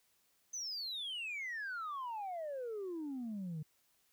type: exponential sweep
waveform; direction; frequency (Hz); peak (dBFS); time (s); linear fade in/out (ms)
sine; down; 6272 to 148.2; -37; 0.53-3.63; 10
effects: tanh soft clip ceiling -37 dBFS + white hiss -74 dBFS RMS until 4.12 s